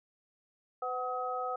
sine tone cluster, 505 / 747 / 1270 Hz, B4 / F#5 / D#6, +39 / +16 / +35 cents, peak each -38 / -36 / -36 dBFS, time 0.82-1.56 s, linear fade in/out 5 ms, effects none

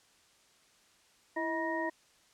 sine tone cluster, 330.8 / 635 / 963 / 1865 Hz, E4 / D#5 / B5 / A#6, +6 / +35 / -44 / 0 cents, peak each -36 / -37 / -37 / -37 dBFS, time 1.36-1.9 s, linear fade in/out 10 ms, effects white hiss -65 dBFS RMS until 2.33 s + low-pass 8000 Hz 12 dB/octave

